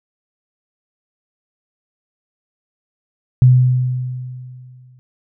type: tone with exponential decay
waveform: sine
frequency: 126.5 Hz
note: B2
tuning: 42 cents sharp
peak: -4 dBFS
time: 3.42-4.99 s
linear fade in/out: 0 ms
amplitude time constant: 340 ms
effects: none